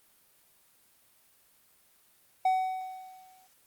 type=tone with exponential decay; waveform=triangle; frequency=750 Hz; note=F#5; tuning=23 cents sharp; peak=-19 dBFS; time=2.45-3.47 s; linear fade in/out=5 ms; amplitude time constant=220 ms; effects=white hiss -64 dBFS RMS until 3.66 s + Opus 32 kbps